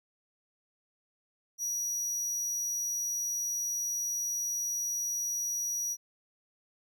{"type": "tone", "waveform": "45% pulse", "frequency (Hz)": 5800, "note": "F#8", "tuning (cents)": -35, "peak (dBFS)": -31, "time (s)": [1.58, 5.97], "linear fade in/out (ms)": 50, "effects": []}